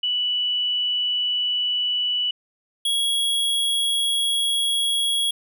sine / square tone pair in turn, 2960 / 3322 Hz, F#7 / G#7, 0 / 0 cents, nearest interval major second, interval 200 cents, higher second, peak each -20 dBFS, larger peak neither, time 0.03-2.31 / 2.85-5.31 s, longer second, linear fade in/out 5 ms, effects none

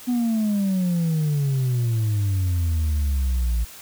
sine exponential sweep, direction down, 250 to 55.5 Hz, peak -16 dBFS, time 0.07-3.65 s, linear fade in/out 20 ms, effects tanh soft clip ceiling -18 dBFS + white hiss -42 dBFS RMS until 3.81 s

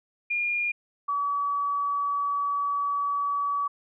sine tone pair in turn, 2418 / 1141.1 Hz, D7 / C#6, +50 / +50 cents, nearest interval octave + minor second, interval 1300 cents, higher first, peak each -24 dBFS, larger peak neither, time 0.3-0.72 / 1.08-3.68 s, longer second, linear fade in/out 10 ms, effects none

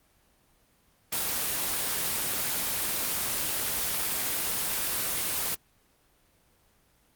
white noise, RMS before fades -29 dBFS, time 1.12-5.55 s, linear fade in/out 5 ms, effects pink hiss -65 dBFS RMS until 7.15 s + Opus 24 kbps

